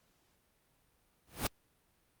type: noise with exponential growth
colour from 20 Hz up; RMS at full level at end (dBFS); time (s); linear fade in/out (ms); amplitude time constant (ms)
pink; -28; 1.27-1.47; 5; 42
effects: pink hiss -73 dBFS RMS until 2.2 s + Opus 48 kbps